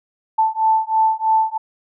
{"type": "beating tone pair", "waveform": "sine", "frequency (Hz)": [880, 883.1], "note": ["A5", "A5"], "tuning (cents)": [0, 6], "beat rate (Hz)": 3.1, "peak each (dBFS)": -17, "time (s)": [0.38, 1.58], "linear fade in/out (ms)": 10, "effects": []}